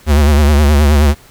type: tone with vibrato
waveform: square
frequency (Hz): 73.42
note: D2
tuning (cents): 0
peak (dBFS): -7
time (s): 0.06-1.15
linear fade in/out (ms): 50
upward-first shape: triangle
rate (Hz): 9.5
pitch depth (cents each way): 100
effects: pink hiss -43 dBFS RMS until 1.3 s